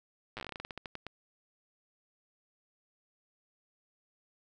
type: slowing click train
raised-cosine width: 0.3 ms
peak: -24 dBFS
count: 18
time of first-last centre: 0.37-1.067 s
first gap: 8 ms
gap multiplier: 1.18
effects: none